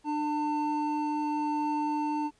triangle tone pair together, 299.3 / 897 Hz, D4 / A5, +33 / +33 cents, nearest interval octave + perfect fifth, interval 1900 cents, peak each -28 dBFS, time 0.04-2.31 s, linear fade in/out 50 ms, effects pink hiss -66 dBFS RMS until 2.39 s + resampled to 22050 Hz

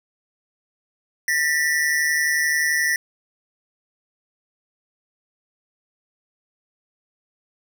square tone pair together, 1795.6 / 1947 Hz, A6 / B6, +35 / -25 cents, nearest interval minor second, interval 140 cents, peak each -23 / -21 dBFS, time 1.28-2.96 s, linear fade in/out 2 ms, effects none

